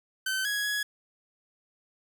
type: tone with pitch steps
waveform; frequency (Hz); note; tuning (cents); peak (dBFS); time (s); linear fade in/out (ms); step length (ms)
sawtooth; 1535 / 1665 / 1677; G6 / G#6 / G#6; -37 / +4 / +16; -24; 0.26-0.83; 5; 190
effects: none